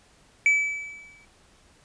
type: tone with exponential decay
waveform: triangle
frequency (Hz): 2300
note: D7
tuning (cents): -37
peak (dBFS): -13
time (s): 0.46-1.25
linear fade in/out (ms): 1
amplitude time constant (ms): 170
effects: pink hiss -58 dBFS RMS until 1.84 s + resampled to 22050 Hz